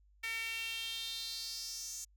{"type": "tone with high-pass filter sweep", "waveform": "sawtooth", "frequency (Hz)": 454.1, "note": "A#4", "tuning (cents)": -45, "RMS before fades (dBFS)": -41, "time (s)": [0.23, 2.05], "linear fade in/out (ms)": 10, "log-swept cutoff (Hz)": [2100, 6700], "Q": 4.8, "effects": ["added 50 Hz sine -63 dBFS peak until 2.16 s"]}